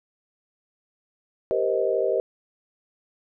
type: chord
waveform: sine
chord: C minor seventh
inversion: second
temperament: just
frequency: 392.4 / 470.9 / 523.3 / 627.9 Hz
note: G4 / Bb4 / C5 / Eb5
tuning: +2 / +18 / 0 / +16 cents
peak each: -26 dBFS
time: 1.51-2.2 s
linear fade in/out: 0 ms
effects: none